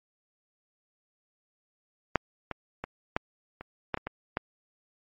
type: clicks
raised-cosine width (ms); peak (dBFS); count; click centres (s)
0.5; -6 / -18 / -18 / -11 / -25 / -12 / -18 / -18 / -13; 9; 2.157 / 2.513 / 2.84 / 3.165 / 3.61 / 3.943 / 3.974 / 4.07 / 4.371
effects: MP3 32 kbps